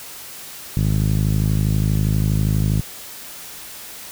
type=tone with low-pass filter; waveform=5% pulse; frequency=52.4 Hz; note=G#1; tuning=16 cents sharp; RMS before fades=-18 dBFS; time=0.77-2.81 s; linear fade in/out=0 ms; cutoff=140 Hz; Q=1.9; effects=white hiss -36 dBFS RMS until 4.11 s